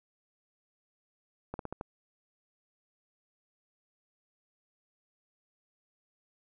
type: slowing click train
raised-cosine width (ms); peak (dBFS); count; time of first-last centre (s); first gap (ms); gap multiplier
1; -23; 5; 1.54-1.811; 52; 1.18
effects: none